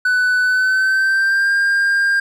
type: tone with pitch glide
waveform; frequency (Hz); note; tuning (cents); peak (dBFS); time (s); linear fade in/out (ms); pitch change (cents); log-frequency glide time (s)
triangle; 1495 to 1602.3; F#6 to G6; +17 to +37; -11; 0.05-2.2; 5; +120; 0.43-1.53
effects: none